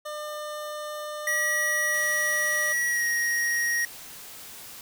25% pulse tone, 601 Hz, D5, 40 cents sharp, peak -29 dBFS, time 0.05-2.73 s, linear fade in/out 10 ms
square tone with pitch glide, 1923 to 1883.4 Hz, B6 to A#6, -47 to +17 cents, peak -24 dBFS, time 1.27-3.85 s, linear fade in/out 2 ms, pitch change -36 cents, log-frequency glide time 2.88-3.05 s
white noise, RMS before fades -43 dBFS, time 1.94-4.81 s, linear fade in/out 2 ms
effects none

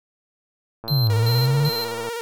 click train, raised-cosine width 1 ms, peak -21 dBFS, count 142, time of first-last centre 0.84-2.088 s, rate 113 Hz
square tone with tremolo, 4124 Hz, C8, 26 cents flat, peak -25 dBFS, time 0.88-1.92 s, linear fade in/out 0 ms, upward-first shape square, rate 2.6 Hz, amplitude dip 80%
sine linear two-way sweep, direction down then up, 149.9 to 103 to 149.9 Hz, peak -16 dBFS, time 0.9-1.7 s, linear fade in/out 20 ms, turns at 1.11 s
sawtooth tone with vibrato, 465.9 Hz, A#4, 1 cent flat, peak -23 dBFS, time 1.1-2.21 s, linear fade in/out 0 ms, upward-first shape square, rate 16 Hz, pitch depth 36 cents each way
effects none

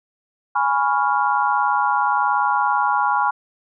sine chord, C# dominant seventh, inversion second, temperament equal, 830.6 / 987.8 / 1108.7 / 1396.9 Hz, G#5 / B5 / C#6 / E#6, 0 / 0 / 0 / 0 cents, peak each -20 / -21 / -23 / -23 dBFS, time 0.55-3.31 s, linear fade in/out 10 ms, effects none

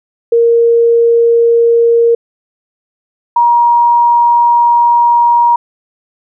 sine tone pair in turn, 466.1 / 949 Hz, A#4 / A#5, 0 / +31 cents, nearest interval octave, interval 1231 cents, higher second, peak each -5 dBFS, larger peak neither, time 0.32-2.15 / 3.36-5.56 s, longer second, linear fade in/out 5 ms, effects none

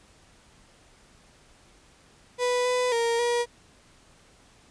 35% pulse tone with pitch steps, 493.8 / 498.8 / 465.3 / 478.1 Hz, B4 / B4 / A#4 / A#4, 0 / +17 / -3 / +44 cents, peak -21 dBFS, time 2.38-3.46 s, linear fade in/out 50 ms, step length 270 ms, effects pink hiss -57 dBFS RMS until 4.7 s + resampled to 22050 Hz

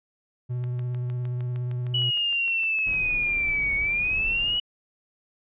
triangle tone with vibrato, 123.47 Hz, B2, in tune, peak -24 dBFS, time 0.49-2.11 s, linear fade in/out 20 ms, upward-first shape triangle, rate 17 Hz, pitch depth 22 cents each way
click train, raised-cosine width 0.3 ms, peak -29 dBFS, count 16, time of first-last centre 0.64-2.941 s, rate 6.52 Hz
sine linear two-way sweep, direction down then up, 2949 to 2217 to 2949 Hz, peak -22 dBFS, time 1.94-4.6 s, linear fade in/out 5 ms, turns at 3.75 s
brown noise, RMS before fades -37 dBFS, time 2.86-4.59 s, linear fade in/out 10 ms
effects resampled to 8000 Hz

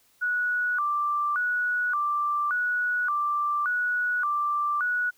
sine tone with vibrato, 1314 Hz, E6, 6 cents flat, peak -23 dBFS, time 0.21-5.11 s, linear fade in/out 20 ms, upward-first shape square, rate 0.87 Hz, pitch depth 190 cents each way, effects white hiss -63 dBFS RMS until 5.17 s

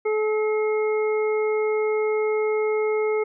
harmonic tone, 430 Hz, A4, 40 cents flat, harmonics 1 / 2 / 3 / 5, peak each -20 / -34 / -35 / -33 dBFS, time 0.05-3.24 s, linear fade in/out 10 ms, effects none

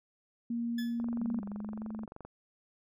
sine tone, 234.7 Hz, A#3, 12 cents sharp, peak -31 dBFS, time 0.5-1.4 s, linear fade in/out 5 ms
20% pulse tone with exponential decay, 1719 Hz, A6, 41 cents flat, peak -34 dBFS, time 0.78-1.03 s, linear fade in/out 5 ms, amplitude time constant 54 ms
click train, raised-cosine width 1 ms, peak -32 dBFS, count 30, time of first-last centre 1-2.25 s, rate 23.2 Hz
sine tone with pitch glide, 202.8 to 217.4 Hz, G#3 to A3, -41 to -21 cents, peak -37 dBFS, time 1.19-2.06 s, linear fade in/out 20 ms, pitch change +120 cents, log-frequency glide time 1.46-1.82 s
effects none

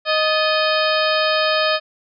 harmonic tone with a mistuned harmonic, 622.3 Hz, D#5, in tune, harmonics 1 / 2 / 3 / 4 / 5 / 6 / 7 / 8, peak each -19 / -22 / -24 / -25 / -26 / -27 / -27 / -28 dBFS, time 0.05-1.8 s, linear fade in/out 50 ms, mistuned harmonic 3, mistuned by -130 cents, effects none

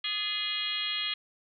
harmonic tone with a mistuned harmonic, 412.7 Hz, G#4, 11 cents flat, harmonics 3 / 4 / 5 / 6 / 7 / 8 / 9 / 10, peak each -44 / -44 / -39 / -40 / -37 / -32 / -44 / -38 dBFS, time 0.04-1.14 s, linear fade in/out 5 ms, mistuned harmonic 4, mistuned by +70 cents, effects none

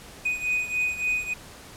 triangle beating tone pair, 2489 / 2492.5 Hz, D#7 / D#7, 0 / +2 cents, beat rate 3.5 Hz, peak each -24 / -28 dBFS, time 0.25-1.34 s, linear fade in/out 10 ms, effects pink hiss -45 dBFS RMS until 1.76 s + low-pass 12000 Hz 12 dB/octave

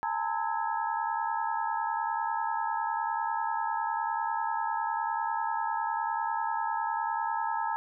sine tone cluster, 836 / 906 / 1007 / 1298 / 1661 Hz, G#5 / A#5 / B5 / E6 / G#6, +11 / -50 / +33 / -27 / 0 cents, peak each -35 / -30 / -39 / -38 / -39 dBFS, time 0.03-7.76 s, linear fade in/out 0 ms, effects none

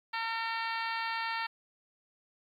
harmonic tone, 454.7 Hz, A#4, 43 cents flat, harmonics 2 / 3 / 4 / 5 / 6 / 7 / 8 / 9 / 10, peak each -36 / -39 / -38 / -42 / -43 / -48 / -49 / -47 / -47 dBFS, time 0.13-1.47 s, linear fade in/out 10 ms, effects 11-bit

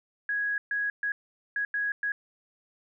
sine tone bursts at uneven times, 1661.2 Hz, G#6, in tune, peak -26 dBFS, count 6, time 0.29-0.58 / 0.71-0.9 / 1.03-1.12 / 1.56-1.65 / 1.74-1.92 / 2.03-2.12 s, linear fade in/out 2 ms, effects none

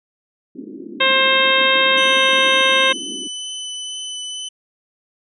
pink band-pass noise, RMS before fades -34 dBFS, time 0.55-3.28 s, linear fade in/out 10 ms, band 220 to 370 Hz, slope 48 dB/octave
harmonic tone, 530 Hz, C5, 22 cents sharp, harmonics 1 / 2 / 3 / 4 / 5 / 6 / 7, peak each -20 / -20 / -20 / -20 / -20 / -20 / -20 dBFS, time 1-2.93 s, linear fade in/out 10 ms
sawtooth tone with vibrato, 3012 Hz, F#7, 30 cents sharp, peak -23 dBFS, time 1.97-4.49 s, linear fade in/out 10 ms, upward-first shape triangle, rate 2.1 Hz, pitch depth 10 cents each way
effects resampled to 24000 Hz

